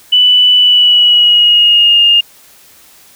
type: tone with pitch glide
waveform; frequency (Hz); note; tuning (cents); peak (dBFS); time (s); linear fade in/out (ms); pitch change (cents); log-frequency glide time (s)
sine; 2979 to 2828; F#7 to F7; +11 to +21; -4; 0.12-2.21; 10; -90; 0.57-2.03
effects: white hiss -42 dBFS RMS until 3.15 s